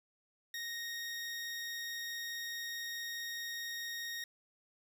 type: tone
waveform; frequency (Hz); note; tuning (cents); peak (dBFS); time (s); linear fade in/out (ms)
20% pulse; 1864.7; A#6; 0; -34; 0.54-4.24; 2
effects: none